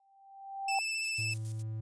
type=tone with exponential growth; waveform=sine; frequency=784 Hz; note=G5; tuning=in tune; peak=-27 dBFS; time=0-0.79 s; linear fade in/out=2 ms; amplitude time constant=170 ms
type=tone with vibrato; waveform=sawtooth; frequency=2639 Hz; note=E7; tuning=1 cent sharp; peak=-29 dBFS; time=0.68-1.34 s; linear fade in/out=5 ms; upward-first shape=sine; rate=15 Hz; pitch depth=15 cents each way
type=noise with tremolo; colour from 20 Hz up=violet; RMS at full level=-45 dBFS; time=1.02-1.63 s; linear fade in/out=20 ms; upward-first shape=square; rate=7 Hz; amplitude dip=70%
type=tone; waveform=triangle; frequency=110 Hz; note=A2; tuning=in tune; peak=-33 dBFS; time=1.18-1.81 s; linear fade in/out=10 ms
effects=resampled to 22050 Hz